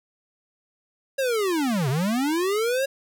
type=linear two-way sweep; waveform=square; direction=down then up; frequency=554.4 to 123.47 to 554.4 Hz; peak=-22 dBFS; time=1.18-2.86 s; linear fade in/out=10 ms; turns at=1.89 s; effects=none